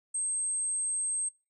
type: tone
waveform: sine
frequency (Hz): 8372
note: C9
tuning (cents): 0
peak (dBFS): -28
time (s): 0.14-1.29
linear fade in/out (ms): 10
effects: noise-tail reverb RT60 0.3 s tail -23 dB re dry + tanh soft clip ceiling -25 dBFS